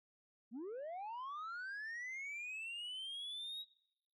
sine linear sweep, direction up, 207.7 to 3842 Hz, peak -40 dBFS, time 0.51-3.65 s, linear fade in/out 50 ms, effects noise-tail reverb RT60 0.8 s tail -24 dB re dry + tanh soft clip ceiling -42 dBFS

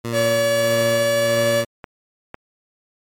15% pulse tone with tremolo, 117.1 Hz, A#2, 8 cents sharp, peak -16 dBFS, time 0.04-1.65 s, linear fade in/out 10 ms, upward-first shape sine, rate 1.6 Hz, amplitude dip 45%
45% pulse tone with pitch glide, 570 to 573.6 Hz, C#5 to D5, +48 to -41 cents, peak -16 dBFS, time 0.12-1.65 s, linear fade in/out 50 ms, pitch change +11 cents, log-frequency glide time 0.42-1.53 s
clicks, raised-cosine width 0.5 ms, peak -17 dBFS, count 2, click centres 1.842 / 2.344 s
effects MP3 64 kbps

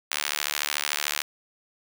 sawtooth tone with high-pass filter, 73.6 Hz, D2, 4 cents sharp, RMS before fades -29 dBFS, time 0.11-1.22 s, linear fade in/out 5 ms, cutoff 2000 Hz, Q 0.7, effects none

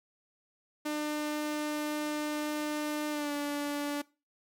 sawtooth tone with pitch glide, 300.3 to 289.7 Hz, D4 to D4, +39 to -24 cents, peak -27 dBFS, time 0.85-4.02 s, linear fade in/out 10 ms, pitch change -63 cents, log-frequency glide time 3.1-3.32 s, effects noise-tail reverb RT60 0.3 s tail -21 dB re dry + MP3 96 kbps

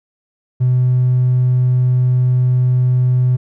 triangle tone, 126.1 Hz, B2, 36 cents sharp, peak -7 dBFS, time 0.6-3.37 s, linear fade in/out 20 ms, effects tanh soft clip ceiling -7 dBFS

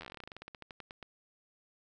slowing click train, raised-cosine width 0.3 ms, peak -29 dBFS, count 23, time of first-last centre 0.01-1.028 s, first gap 11 ms, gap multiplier 1.12, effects none

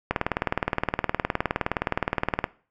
click train, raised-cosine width 0.5 ms, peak -7 dBFS, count 46, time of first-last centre 0.11-2.442 s, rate 19.3 Hz, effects noise-tail reverb RT60 0.4 s tail -19 dB re dry

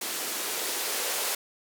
violet noise with band-pass filter sweep, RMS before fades -31 dBFS, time 0.01-1.35 s, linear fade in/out 5 ms, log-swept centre 300 to 470 Hz, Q 1.7, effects none

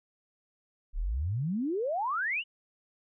sine exponential sweep, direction up, 32 to 3022 Hz, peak -28 dBFS, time 0.93-2.44 s, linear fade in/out 50 ms, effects none

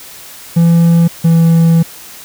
triangle tone pair in turn, 168.3 / 165.5 Hz, E3 / E3, +36 / +7 cents, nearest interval unison, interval 29 cents, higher first, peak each -3 dBFS, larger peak neither, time 0.56-1.08 / 1.24-1.83 s, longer second, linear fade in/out 10 ms, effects white hiss -33 dBFS RMS until 2.24 s

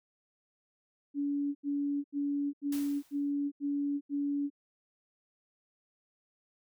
sine tone bursts, 285.2 Hz, C#4, 49 cents sharp, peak -29 dBFS, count 7, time 1.14-4.502 s, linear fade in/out 50 ms, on 410 ms, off 82 ms
white noise with exponential decay, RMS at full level -42 dBFS, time 2.72-3.32 s, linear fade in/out 5 ms, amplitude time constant 130 ms
effects none

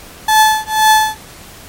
35% pulse tone with tremolo, 867 Hz, A5, 26 cents flat, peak -3 dBFS, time 0.28-1.17 s, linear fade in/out 5 ms, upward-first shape triangle, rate 2 Hz, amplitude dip 100%, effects pink hiss -36 dBFS RMS until 1.68 s + MP3 64 kbps

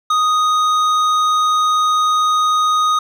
triangle tone with hard clipping, 1244.5 Hz, D#6, in tune, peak -14 dBFS, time 0.1-2.99 s, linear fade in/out 5 ms, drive 13 dB, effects none

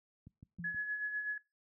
click train, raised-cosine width 5 ms, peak -38 dBFS, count 4, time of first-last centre 0.27-0.745 s, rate 6.31 Hz
sine tone with exponential decay, 170.9 Hz, F3, 37 cents flat, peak -38 dBFS, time 0.59-0.86 s, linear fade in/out 5 ms, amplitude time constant 58 ms
sine tone with tremolo, 1694 Hz, G#6, 34 cents sharp, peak -33 dBFS, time 0.64-1.38 s, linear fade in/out 5 ms, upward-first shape sine, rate 8 Hz, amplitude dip 55%
effects noise-tail reverb RT60 0.3 s tail -24 dB re dry + high-pass 80 Hz 12 dB/octave

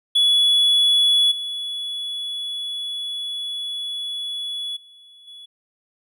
triangle tone with level steps, 3400 Hz, G#7, 40 cents sharp, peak -12 / -24 / -44 / -37 dBFS, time 0.15-5.46 s, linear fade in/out 10 ms, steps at 1.31 / 4.76 / 5.27 s, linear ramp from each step 10 ms, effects none

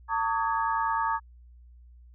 sine tone cluster, 903 / 1141 / 1251 / 1664 Hz, A5 / C#6 / D#6 / G#6, +45 / +50 / +9 / +3 cents, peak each -27 / -30 / -33 / -34 dBFS, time 0.08-1.2 s, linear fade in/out 50 ms, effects added 60 Hz sine -49 dBFS peak until 2.14 s

